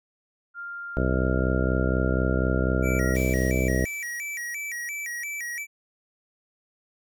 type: tone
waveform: sine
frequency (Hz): 1397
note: F6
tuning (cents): 0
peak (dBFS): -33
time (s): 0.54-3.16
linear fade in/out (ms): 50
type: harmonic tone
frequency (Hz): 64.1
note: C2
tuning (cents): -35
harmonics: 1 / 2 / 3 / 4 / 5 / 6 / 7 / 8 / 9 / 10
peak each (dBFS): -25 / -28 / -30 / -31 / -32 / -33 / -33 / -34 / -35 / -35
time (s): 0.97-3.85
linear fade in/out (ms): 0
type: tone with vibrato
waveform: square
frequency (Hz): 2100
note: C7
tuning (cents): +6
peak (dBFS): -31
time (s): 2.82-5.67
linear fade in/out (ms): 50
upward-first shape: square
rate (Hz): 2.9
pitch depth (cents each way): 170
type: noise with exponential decay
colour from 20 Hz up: white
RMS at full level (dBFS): -42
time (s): 3.15-5.55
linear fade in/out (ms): 0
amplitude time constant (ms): 520
effects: none